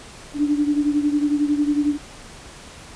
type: beating tone pair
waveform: sine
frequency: 291 / 302 Hz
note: D4 / D4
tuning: -16 / +48 cents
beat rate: 11 Hz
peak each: -18 / -23 dBFS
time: 0.34-1.98 s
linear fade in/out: 50 ms
effects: pink hiss -41 dBFS RMS until 2.95 s + resampled to 22050 Hz